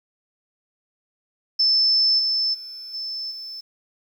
sine tone with level steps, 5274 Hz, E8, in tune, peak -15 / -19 / -34 / -27 / -32 dBFS, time 1.59-3.61 s, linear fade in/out 10 ms, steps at 2.18 / 2.53 / 2.93 / 3.3 s, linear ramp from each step 20 ms, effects 9-bit

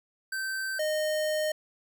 square tone pair in turn, 1551 / 615.5 Hz, G6 / D#5, -19 / -19 cents, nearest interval octave + major third, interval 1600 cents, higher first, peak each -31 / -27 dBFS, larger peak second, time 0.32-0.79 / 0.79-1.52 s, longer second, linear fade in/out 5 ms, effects none

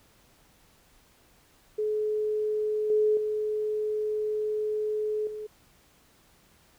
sine tone with level steps, 426.7 Hz, G#4, 47 cents sharp, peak -25 / -20 / -26 / -34 dBFS, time 1.78-5.47 s, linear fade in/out 10 ms, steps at 2.9 / 3.17 / 5.27 s, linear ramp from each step 2 ms, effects pink hiss -61 dBFS RMS until 6.78 s

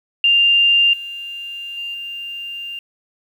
sine tone with level steps, 2794 Hz, F7, in tune, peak -10 / -27 / -24 / -26 dBFS, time 0.24-2.79 s, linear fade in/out 2 ms, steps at 0.93 / 1.77 / 1.94 s, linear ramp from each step 5 ms, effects 8-bit

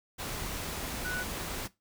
sine tone in noise, 1480 Hz, F#6, in tune, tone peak -33 dBFS, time 1.04-1.24 s, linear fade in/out 20 ms, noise pink, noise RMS -37 dBFS, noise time 0.18-1.68 s, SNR +1 dB, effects noise-tail reverb RT60 0.2 s tail -18 dB re dry

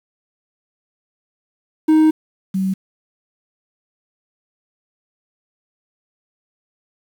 triangle / sine tone pair in turn, 312.8 / 190.46 Hz, D#4 / G3, +9 / -50 cents, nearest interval major sixth, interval 859 cents, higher first, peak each -7 / -16 dBFS, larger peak first, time 1.88-2.11 / 2.54-2.74 s, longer first, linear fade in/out 10 ms, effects 7-bit

